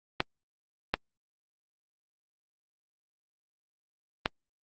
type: clicks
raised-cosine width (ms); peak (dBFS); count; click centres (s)
0.3; -8; 3; 0.204 / 0.94 / 4.259
effects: Opus 32 kbps